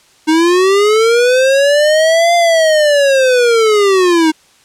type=linear two-way sweep; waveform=square; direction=up then down; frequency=308.4 to 695 to 308.4 Hz; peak=-8 dBFS; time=0.27-4.32 s; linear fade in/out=20 ms; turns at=2.35 s; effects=white hiss -48 dBFS RMS until 4.64 s + low-pass 8000 Hz 12 dB/octave